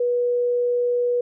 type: tone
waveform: sine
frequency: 486.6 Hz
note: B4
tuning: 26 cents flat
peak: -18 dBFS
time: 0-1.21 s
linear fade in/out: 5 ms
effects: none